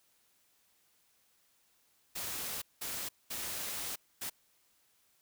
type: noise bursts at uneven times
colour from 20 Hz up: white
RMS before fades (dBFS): -39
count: 4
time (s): 2.15-2.62 / 2.81-3.09 / 3.3-3.96 / 4.21-4.3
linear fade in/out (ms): 10
effects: white hiss -71 dBFS RMS until 5.21 s